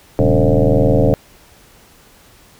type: tone with frequency modulation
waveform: sine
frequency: 208.6 Hz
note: G#3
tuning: 8 cents sharp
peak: -9 dBFS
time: 0.19-1.14 s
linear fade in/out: 0 ms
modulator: 79.1 Hz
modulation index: 5.1
effects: pink hiss -47 dBFS RMS until 2.59 s